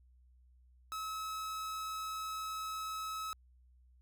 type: tone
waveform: 45% pulse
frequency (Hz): 1289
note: E6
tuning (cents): -39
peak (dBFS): -38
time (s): 0.92-3.33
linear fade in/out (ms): 0
effects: added 62 Hz sine -61 dBFS peak until 4.01 s